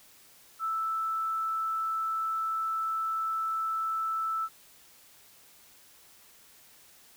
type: tone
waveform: sine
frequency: 1318.5 Hz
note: E6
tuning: in tune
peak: -28 dBFS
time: 0.59-4.49 s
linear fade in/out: 50 ms
effects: white hiss -57 dBFS RMS until 7.16 s